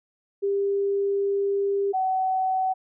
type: tone pair in turn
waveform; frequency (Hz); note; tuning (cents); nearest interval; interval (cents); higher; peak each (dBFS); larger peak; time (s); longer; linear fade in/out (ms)
sine; 398.4 / 754.3; G4 / F#5; +28 / +33; major seventh; 1105; second; -21; neither; 0.42-1.93 / 1.93-2.74; first; 20
effects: none